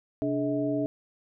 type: tone cluster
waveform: sine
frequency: 131.7 / 290.5 / 425 / 638 Hz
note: C3 / D4 / G#4 / D#5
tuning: +12 / -19 / +40 / +43 cents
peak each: -36 / -27 / -34 / -31 dBFS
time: 0.22-0.86 s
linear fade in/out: 0 ms
effects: none